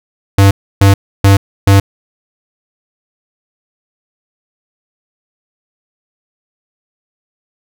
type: tone bursts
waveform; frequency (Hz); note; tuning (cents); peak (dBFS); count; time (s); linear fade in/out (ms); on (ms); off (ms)
square; 98.5; G2; +9; -4; 4; 0.38-1.8; 5; 130; 300
effects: none